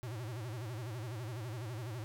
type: tone with vibrato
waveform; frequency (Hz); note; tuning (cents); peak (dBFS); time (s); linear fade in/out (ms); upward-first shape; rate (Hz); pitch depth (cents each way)
square; 115.8; A#2; -11; -40; 0.03-2.04; 0; sine; 12; 190
effects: none